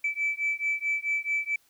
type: beating tone pair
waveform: sine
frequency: 2311 / 2315.6 Hz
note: D7 / D7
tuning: -28 / -25 cents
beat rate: 4.6 Hz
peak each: -28 dBFS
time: 0.04-1.56 s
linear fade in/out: 5 ms
effects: tanh soft clip ceiling -20 dBFS + white hiss -65 dBFS RMS until 1.69 s